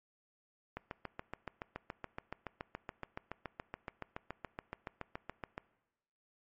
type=click train; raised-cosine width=0.5 ms; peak=-25 dBFS; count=35; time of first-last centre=0.77-5.579 s; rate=7.07 Hz; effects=noise-tail reverb RT60 1.0 s tail -20 dB re dry + MP3 32 kbps